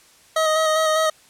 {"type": "tone with vibrato", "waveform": "25% pulse", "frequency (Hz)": 630, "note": "D#5", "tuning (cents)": 21, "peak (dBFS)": -13, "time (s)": [0.36, 1.1], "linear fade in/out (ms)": 5, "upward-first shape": "square", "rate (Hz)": 5, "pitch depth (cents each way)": 18, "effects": ["white hiss -52 dBFS RMS until 1.29 s", "low-pass 10000 Hz 12 dB/octave"]}